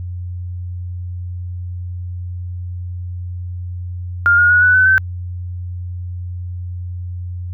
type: tone with pitch steps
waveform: sine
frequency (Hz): 1407 / 1432.4 / 1458.3 / 1484.6 / 1511.5 / 1538.8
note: F6 / F6 / F#6 / F#6 / F#6 / G6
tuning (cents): +12 / +43 / -26 / +5 / +36 / -33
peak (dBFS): -8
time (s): 4.26-4.98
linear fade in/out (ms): 0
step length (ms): 120
effects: added 89 Hz sine -23 dBFS peak until 7.53 s